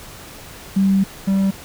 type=tone pair in turn; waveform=sine / triangle; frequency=194.2 / 194.2 Hz; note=G3 / G3; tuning=-16 / -16 cents; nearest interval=unison; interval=0 cents; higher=neither; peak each=-12 dBFS; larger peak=neither; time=0.76-1.04 / 1.27-1.51 s; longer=first; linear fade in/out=10 ms; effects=pink hiss -38 dBFS RMS until 1.64 s